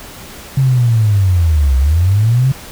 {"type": "linear two-way sweep", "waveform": "sine", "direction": "down then up", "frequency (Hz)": [136.8, 63.6, 136.8], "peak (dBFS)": -8, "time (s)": [0.57, 2.52], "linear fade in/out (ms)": 5, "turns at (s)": 1.77, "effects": ["pink hiss -33 dBFS RMS until 2.71 s"]}